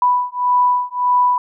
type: beating tone pair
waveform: sine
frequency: 987.8 / 989.5 Hz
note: B5 / B5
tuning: 0 / +3 cents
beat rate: 1.7 Hz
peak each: -16 dBFS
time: 0.02-1.38 s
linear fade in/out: 2 ms
effects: none